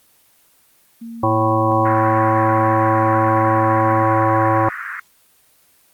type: tone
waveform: sine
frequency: 230.2 Hz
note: A#3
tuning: 22 cents flat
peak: -29 dBFS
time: 1.01-4.03 s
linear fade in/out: 10 ms
type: harmonic tone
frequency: 110 Hz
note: A2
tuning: in tune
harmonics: 1 / 3 / 5 / 7 / 9 / 10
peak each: -20 / -20 / -20 / -20 / -20 / -20 dBFS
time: 1.23-4.69 s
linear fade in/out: 5 ms
type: band-pass noise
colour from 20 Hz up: pink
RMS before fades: -29 dBFS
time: 1.85-5 s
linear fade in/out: 5 ms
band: 1300 to 1900 Hz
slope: 48 dB/octave
effects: white hiss -55 dBFS RMS until 5.93 s + Opus 24 kbps